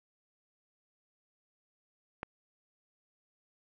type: click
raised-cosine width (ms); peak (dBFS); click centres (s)
0.5; -21; 2.231
effects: none